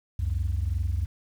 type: tone pair together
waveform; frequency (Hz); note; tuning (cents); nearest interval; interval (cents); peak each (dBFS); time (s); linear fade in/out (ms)
sine; 67.42 / 90; C#2 / F#2; -48 / -47; perfect fourth; 501; -26; 0.19-1.06; 5
effects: tanh soft clip ceiling -19 dBFS + 9-bit

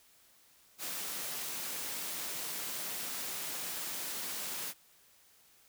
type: high-pass noise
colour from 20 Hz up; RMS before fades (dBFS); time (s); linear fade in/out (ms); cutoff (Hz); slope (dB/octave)
white; -39; 0.78-4.74; 50; 130; 24
effects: white hiss -64 dBFS RMS until 5.68 s

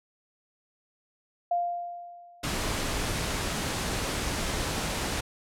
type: tone with exponential decay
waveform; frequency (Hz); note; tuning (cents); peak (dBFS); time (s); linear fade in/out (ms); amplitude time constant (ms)
sine; 698; F5; -1; -22; 1.51-2.71; 5; 260
type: noise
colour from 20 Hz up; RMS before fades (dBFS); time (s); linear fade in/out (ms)
pink; -30; 2.43-5.21; 10
effects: low-pass 10000 Hz 12 dB/octave

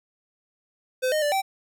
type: tone with pitch steps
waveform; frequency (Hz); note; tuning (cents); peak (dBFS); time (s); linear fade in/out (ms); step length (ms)
square; 512 / 615 / 587 / 774; C5 / D#5 / D5 / G5; -38 / -20 / -1 / -22; -22; 1.02-1.42; 20; 100
effects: none

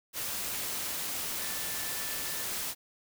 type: tone in noise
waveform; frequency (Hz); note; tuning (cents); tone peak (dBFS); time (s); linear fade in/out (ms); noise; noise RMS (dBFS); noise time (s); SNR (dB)
sine; 1760; A6; 0; -46; 1.36-2.47; 50; white; -35; 0.13-2.75; -14
effects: none

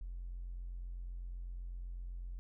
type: tone with tanh clipping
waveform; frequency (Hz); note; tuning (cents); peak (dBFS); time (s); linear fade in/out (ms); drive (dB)
triangle; 43.97; F1; +13; -40; 0.01-2.39; 0; 1
effects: none

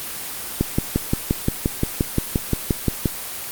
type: click train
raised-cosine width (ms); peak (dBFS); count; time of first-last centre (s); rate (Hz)
3; -4; 15; 0.61-3.058; 5.72
effects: white hiss -30 dBFS RMS until 3.51 s + Opus 24 kbps

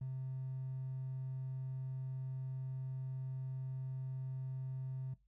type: tone with hard clipping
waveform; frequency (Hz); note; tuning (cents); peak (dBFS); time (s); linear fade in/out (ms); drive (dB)
triangle; 131; C3; +2; -39; 0.01-5.14; 5; 3
effects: noise-tail reverb RT60 0.2 s tail -19 dB re dry + added 50 Hz sine -70 dBFS peak until 5.27 s

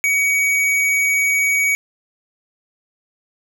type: tone with hard clipping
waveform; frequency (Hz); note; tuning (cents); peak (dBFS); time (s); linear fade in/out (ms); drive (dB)
triangle; 2256; C#7; +30; -16; 0.04-1.75; 0; 16
effects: none

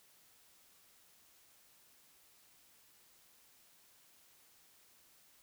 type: silence
effects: white hiss -66 dBFS RMS until 5.42 s

